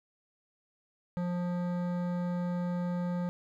sine tone with hard clipping, 176.7 Hz, F3, 21 cents sharp, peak -32 dBFS, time 1.17-3.29 s, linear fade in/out 0 ms, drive 14 dB, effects none

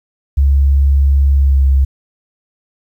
sine tone with pitch glide, 69.3 to 67.64 Hz, C#2 to C#2, 0 to -42 cents, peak -7 dBFS, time 0.37-1.85 s, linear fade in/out 10 ms, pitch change -42 cents, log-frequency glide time 1.35-1.65 s, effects 8-bit

